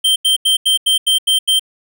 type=tone bursts; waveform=square; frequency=3136 Hz; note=G7; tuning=in tune; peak=-11 dBFS; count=8; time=0.04-1.595 s; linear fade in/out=10 ms; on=120 ms; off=85 ms; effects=none